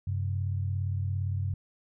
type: tone pair together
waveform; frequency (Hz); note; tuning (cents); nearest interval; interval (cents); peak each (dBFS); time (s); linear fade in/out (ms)
sine; 95.32 / 132.8; G2 / C3; -48 / +26; tritone; 574; -28 / -35; 0.07-1.54; 5
effects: none